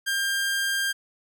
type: tone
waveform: sawtooth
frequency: 1598 Hz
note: G6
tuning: 33 cents sharp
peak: -20 dBFS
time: 0.06-0.93 s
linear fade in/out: 20 ms
effects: none